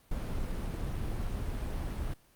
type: noise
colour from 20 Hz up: brown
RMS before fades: -34 dBFS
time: 0.11-2.14 s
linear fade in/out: 5 ms
effects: pink hiss -64 dBFS RMS until 2.35 s + Opus 32 kbps